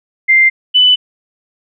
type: tone pair in turn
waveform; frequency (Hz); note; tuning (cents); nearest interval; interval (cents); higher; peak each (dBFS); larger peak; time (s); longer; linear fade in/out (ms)
sine; 2093 / 2994; C7 / F#7; 0 / +20; tritone; 620; second; -5; neither; 0.28-0.5 / 0.74-0.96; neither; 20
effects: none